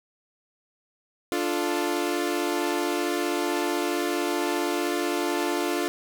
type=chord; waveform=sawtooth; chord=D minor; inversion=none; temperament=equal; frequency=293.7 / 349.2 / 440 Hz; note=D4 / F4 / A4; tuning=0 / 0 / 0 cents; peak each=-25 / -23 / -28 dBFS; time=1.32-5.88 s; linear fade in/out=0 ms; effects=none